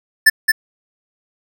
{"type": "tone with echo", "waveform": "square", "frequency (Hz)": 1760, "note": "A6", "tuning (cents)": 0, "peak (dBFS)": -6, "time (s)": [0.26, 0.3], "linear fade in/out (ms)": 10, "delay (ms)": 220, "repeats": 1, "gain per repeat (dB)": -4, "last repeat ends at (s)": 0.52, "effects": []}